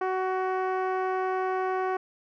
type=tone with low-pass filter; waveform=10% pulse; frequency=374.1 Hz; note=F#4; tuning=19 cents sharp; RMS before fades=-28 dBFS; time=0.01-1.97 s; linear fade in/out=5 ms; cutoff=1000 Hz; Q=0.71; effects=none